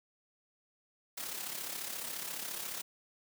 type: noise with amplitude modulation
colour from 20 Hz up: white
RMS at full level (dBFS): -38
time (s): 1.17-2.82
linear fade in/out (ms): 10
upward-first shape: sine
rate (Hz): 34.4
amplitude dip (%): 55
effects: high-pass 150 Hz 12 dB/octave